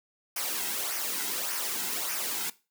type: noise with flanger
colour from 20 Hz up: white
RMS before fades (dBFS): -32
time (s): 0.36-2.5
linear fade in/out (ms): 5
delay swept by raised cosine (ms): 0.25 to 1.75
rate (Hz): 1.7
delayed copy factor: -0.6
effects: noise-tail reverb RT60 0.3 s tail -19 dB re dry + high-pass 200 Hz 12 dB/octave